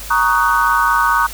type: chord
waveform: sine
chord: D# minor seventh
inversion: second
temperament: just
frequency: 933.4 / 1120.1 / 1244.5 / 1493.4 Hz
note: A#5 / C#6 / D#6 / F#6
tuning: +2 / +18 / 0 / +16 cents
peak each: -17 dBFS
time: 0.1-1.27 s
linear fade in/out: 10 ms
effects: added 50 Hz sine -32 dBFS peak until 1.33 s + white hiss -32 dBFS RMS until 1.33 s